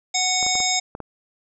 harmonic tone, 740 Hz, F#5, in tune, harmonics 1 / 3 / 5 / 7 / 9 / 10, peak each -26 / -26 / -26 / -26 / -26 / -26 dBFS, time 0.14-0.8 s, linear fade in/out 10 ms
clicks, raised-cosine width 1 ms, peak -19 dBFS, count 6, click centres 0.428 / 0.465 / 0.554 / 0.603 / 0.951 / 1.003 s
effects none

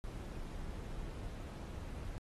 brown noise, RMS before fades -44 dBFS, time 0.04-2.18 s, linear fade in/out 0 ms, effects AAC 32 kbps

